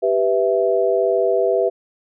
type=chord; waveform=sine; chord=E minor; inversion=first; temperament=equal; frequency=392 / 493.9 / 659.3 Hz; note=G4 / B4 / E5; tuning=0 / 0 / 0 cents; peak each=-19 dBFS; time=0.02-1.7 s; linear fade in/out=20 ms; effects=none

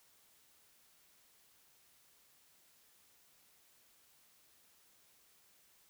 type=silence; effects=white hiss -68 dBFS RMS until 5.89 s

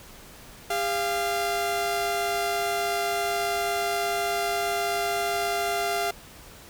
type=tone pair together; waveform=sawtooth; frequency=403.5 / 692 Hz; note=G#4 / F5; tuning=-50 / -16 cents; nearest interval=major sixth; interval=934 cents; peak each=-26 / -22 dBFS; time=0.7-6.11 s; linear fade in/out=5 ms; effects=pink hiss -47 dBFS RMS until 6.69 s

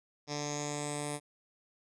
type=tone with low-pass filter sweep; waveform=10% pulse; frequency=146.83 Hz; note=D3; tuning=in tune; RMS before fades=-37 dBFS; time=0.27-1.2 s; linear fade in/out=50 ms; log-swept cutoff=5600 to 9600 Hz; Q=7.2; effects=none

